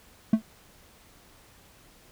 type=tone with exponential decay; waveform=triangle; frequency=220 Hz; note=A3; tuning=in tune; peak=-11 dBFS; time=0.33-0.42 s; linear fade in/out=5 ms; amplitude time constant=19 ms; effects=pink hiss -56 dBFS RMS until 2.11 s